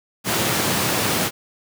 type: high-pass noise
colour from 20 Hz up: pink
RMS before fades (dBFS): -21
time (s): 0.24-1.31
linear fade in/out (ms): 50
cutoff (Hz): 110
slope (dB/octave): 24
effects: none